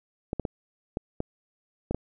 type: clicks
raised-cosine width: 2 ms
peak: -15 dBFS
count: 7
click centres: 0.331 / 0.397 / 0.452 / 0.971 / 1.204 / 1.91 / 1.946 s
effects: none